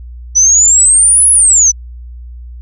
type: exponential two-way sweep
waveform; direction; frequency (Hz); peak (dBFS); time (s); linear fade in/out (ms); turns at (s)
sine; up then down; 5920 to 10548 to 5920; -4; 0.35-1.72; 20; 1.3
effects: added 60 Hz sine -26 dBFS peak until 2.61 s